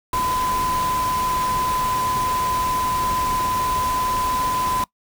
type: tone in noise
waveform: sine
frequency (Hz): 1011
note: B5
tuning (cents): +40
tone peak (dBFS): -20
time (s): 0.13-4.84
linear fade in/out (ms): 2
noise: pink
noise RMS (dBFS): -29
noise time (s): 0.13-4.84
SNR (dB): +6
effects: noise-tail reverb RT60 0.1 s tail -22 dB re dry